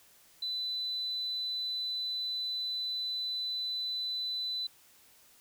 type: tone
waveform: sine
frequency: 4000 Hz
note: B7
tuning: 21 cents sharp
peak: -32 dBFS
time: 0.42-4.67 s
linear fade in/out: 5 ms
effects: white hiss -61 dBFS RMS until 5.4 s